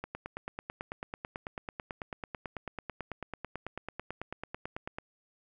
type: click train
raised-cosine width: 0.5 ms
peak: -22 dBFS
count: 46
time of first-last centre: 0.04-4.985 s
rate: 9.1 Hz
effects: none